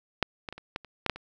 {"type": "clicks", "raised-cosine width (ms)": 0.3, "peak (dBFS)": [-7, -19, -23, -28, -16, -30, -11, -9, -25], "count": 9, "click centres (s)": [0.227, 0.488, 0.526, 0.58, 0.761, 0.847, 1.063, 1.097, 1.16], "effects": []}